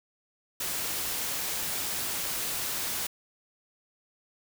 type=noise; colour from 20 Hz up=white; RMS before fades=-32 dBFS; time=0.6-3.07 s; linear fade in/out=5 ms; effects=none